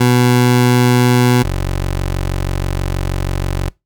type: tone pair in turn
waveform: 20% pulse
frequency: 123.47 / 46.25 Hz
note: B2 / F#1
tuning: 0 / 0 cents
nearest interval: octave + perfect fourth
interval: 1700 cents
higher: first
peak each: -4 / -11 dBFS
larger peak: first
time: 0-1.43 / 1.43-3.7 s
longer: second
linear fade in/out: 10 ms
effects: noise-tail reverb RT60 0.2 s tail -23 dB re dry